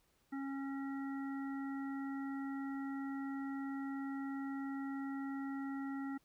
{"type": "harmonic tone", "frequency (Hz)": 273.7, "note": "C#4", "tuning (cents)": -22, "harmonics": [1, 3, 5, 7], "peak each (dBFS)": [-39, -51, -52, -54], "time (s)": [0.32, 6.18], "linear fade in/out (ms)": 10, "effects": ["pink hiss -75 dBFS RMS until 6.24 s"]}